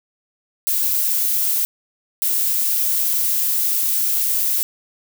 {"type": "noise bursts at uneven times", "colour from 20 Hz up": "violet", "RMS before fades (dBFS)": -19, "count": 2, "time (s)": [[0.67, 1.65], [2.22, 4.63]], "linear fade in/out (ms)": 0, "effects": []}